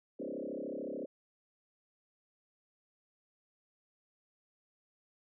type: tone with frequency modulation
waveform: sine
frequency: 402.1 Hz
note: G4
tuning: 44 cents sharp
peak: -37 dBFS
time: 0.19-1.06 s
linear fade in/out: 10 ms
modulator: 33.6 Hz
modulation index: 5
effects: none